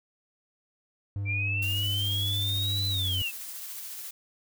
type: tone with pitch glide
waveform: triangle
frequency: 100 to 93.3 Hz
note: G2 to F#2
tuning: +35 to +15 cents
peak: -27 dBFS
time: 1.16-3.22 s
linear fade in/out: 0 ms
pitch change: -120 cents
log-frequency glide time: 2.77-3.09 s
type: linear two-way sweep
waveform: sine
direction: up then down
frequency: 2330 to 4029 to 2578 Hz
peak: -28 dBFS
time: 1.25-3.32 s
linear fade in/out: 50 ms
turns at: 2.87 s
type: noise with tremolo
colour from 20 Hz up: blue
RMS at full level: -38 dBFS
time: 1.62-4.11 s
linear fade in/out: 5 ms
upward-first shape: triangle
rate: 14 Hz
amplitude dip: 30%
effects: none